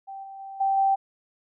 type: tone with level steps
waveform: sine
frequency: 780 Hz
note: G5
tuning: 9 cents flat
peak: -35 / -38 / -36 / -20 / -18 dBFS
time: 0.07-0.96 s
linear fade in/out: 20 ms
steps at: 0.23 / 0.39 / 0.6 / 0.77 s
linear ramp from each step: 10 ms
effects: none